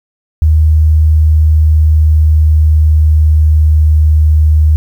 sine tone with pitch glide, 77.78 to 76.93 Hz, D#2 to D#2, 0 to -19 cents, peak -4 dBFS, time 0.42-4.76 s, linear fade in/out 0 ms, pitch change -19 cents, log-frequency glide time 0.89-4.09 s, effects 7-bit

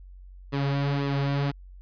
sawtooth tone with flanger, 140.4 Hz, C#3, 22 cents sharp, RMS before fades -26 dBFS, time 0.52-1.52 s, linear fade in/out 20 ms, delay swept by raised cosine 1.3 to 4.8 ms, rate 1.9 Hz, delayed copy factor -0.6, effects added 46 Hz sine -43 dBFS peak until 1.81 s + resampled to 11025 Hz

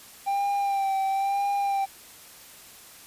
triangle tone with vibrato, 789 Hz, G5, 11 cents sharp, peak -21 dBFS, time 0.26-1.86 s, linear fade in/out 20 ms, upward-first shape sine, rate 1 Hz, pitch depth 33 cents each way, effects white hiss -48 dBFS RMS until 3.06 s + resampled to 32000 Hz

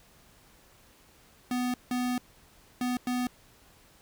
square tone bursts at uneven times, 248.3 Hz, B3, 9 cents sharp, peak -28 dBFS, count 4, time 1.51-1.74 / 1.91-2.18 / 2.81-2.97 / 3.07-3.27 s, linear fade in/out 2 ms, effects pink hiss -59 dBFS RMS until 4.01 s

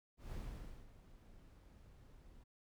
brown noise with ADSR envelope, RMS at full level -45 dBFS, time 0.17-2.44 s, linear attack 150 ms, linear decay 540 ms, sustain -15 dB, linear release 12 ms, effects none

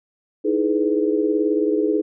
sine chord, E major seventh, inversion third, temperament equal with one note detuned, 311.1 / 329.6 / 420.6 / 493.9 Hz, D#4 / E4 / G#4 / B4, 0 / 0 / +22 / 0 cents, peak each -21 / -25 / -20 / -26 dBFS, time 0.44-2.02 s, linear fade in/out 20 ms, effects none

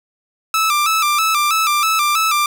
sawtooth tone with vibrato, 1244.5 Hz, D#6, in tune, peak -10 dBFS, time 0.54-2.46 s, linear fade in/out 2 ms, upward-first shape square, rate 3.1 Hz, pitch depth 84 cents each way, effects none

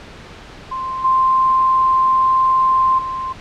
sine tone with level steps, 1046.5 Hz, C6, in tune, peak -21 / -11 / -21 dBFS, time 0.71-3.33 s, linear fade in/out 10 ms, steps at 1.04 / 2.98 s, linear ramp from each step 10 ms, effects pink hiss -37 dBFS RMS until 3.4 s + low-pass 4000 Hz 12 dB/octave

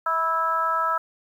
harmonic tone with a mistuned harmonic, 328.1 Hz, E4, 8 cents flat, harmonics 2 / 3 / 4 / 5, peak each -31 / -27 / -22 / -33 dBFS, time 0.06-0.98 s, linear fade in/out 5 ms, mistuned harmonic 2, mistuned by -18 cents, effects 9-bit

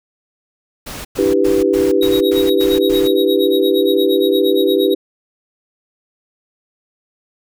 pink noise bursts, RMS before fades -29 dBFS, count 8, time 0.86-3.08 s, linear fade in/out 10 ms, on 190 ms, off 100 ms
sine chord, E minor seventh, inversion third, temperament equal, 293.7 / 329.6 / 392 / 493.9 Hz, D4 / E4 / G4 / B4, 0 / 0 / 0 / 0 cents, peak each -19 / -18 / -14 / -17 dBFS, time 1.18-4.95 s, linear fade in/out 10 ms
square tone with tremolo, 3802 Hz, A#7, 33 cents sharp, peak -20 dBFS, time 2.01-4.94 s, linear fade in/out 5 ms, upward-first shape sine, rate 8.6 Hz, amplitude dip 95%
effects none

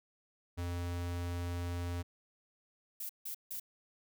square tone, 87.31 Hz, F2, in tune, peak -36 dBFS, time 0.57-2.03 s, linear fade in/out 20 ms
violet noise bursts, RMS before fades -41 dBFS, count 3, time 3-3.599 s, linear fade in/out 5 ms, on 93 ms, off 160 ms
effects none

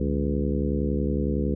harmonic tone with a mistuned harmonic, 70.9 Hz, C#2, 40 cents sharp, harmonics 1 / 2 / 3 / 4 / 5 / 6 / 7, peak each -27 / -30 / -28 / -31 / -33 / -33 / -34 dBFS, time 0-1.55 s, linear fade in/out 5 ms, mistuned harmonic 2, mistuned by +130 cents, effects none

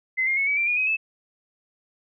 sine tone with pitch steps, 2052 / 2124 / 2199 / 2277 / 2357 / 2440 / 2526 / 2615 Hz, C7 / C7 / C#7 / C#7 / D7 / D#7 / D#7 / E7, -34 / +25 / -14 / +46 / +6 / -34 / +26 / -15 cents, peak -20 dBFS, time 0.17-0.97 s, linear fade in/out 20 ms, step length 100 ms, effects none

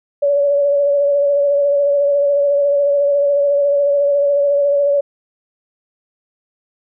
sine tone with vibrato, 569 Hz, C#5, 45 cents sharp, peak -11 dBFS, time 0.22-5.01 s, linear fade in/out 10 ms, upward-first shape sine, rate 14 Hz, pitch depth 25 cents each way, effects none

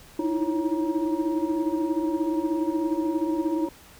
sine tone cluster, 307.5 / 320.3 / 337.1 / 553 / 944 Hz, D#4 / E4 / E4 / C#5 / A#5, -20 / -50 / +39 / -4 / +22 cents, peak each -28 / -26 / -28 / -35 / -35 dBFS, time 0.19-3.69 s, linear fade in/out 5 ms, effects tanh soft clip ceiling -13 dBFS + pink hiss -50 dBFS RMS until 3.99 s

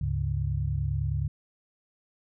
sine tone cluster, 72.1 / 101.8 / 140.6 Hz, D2 / G#2 / C#3, -31 / -34 / +25 cents, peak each -30 dBFS, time 0.01-1.28 s, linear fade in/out 5 ms, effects none

